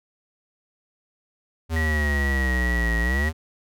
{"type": "exponential two-way sweep", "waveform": "square", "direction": "down then up", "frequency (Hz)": [82.41, 55.8, 82.41], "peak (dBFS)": -22, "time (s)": [1.69, 3.33], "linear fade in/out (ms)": 50, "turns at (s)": 2.98}
{"type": "tone with vibrato", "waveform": "sine", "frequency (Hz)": 1912, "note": "A#6", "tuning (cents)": 43, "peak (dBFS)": -25, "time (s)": [1.76, 3.29], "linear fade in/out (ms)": 5, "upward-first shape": "triangle", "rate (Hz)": 2.3, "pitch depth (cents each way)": 15}
{"effects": []}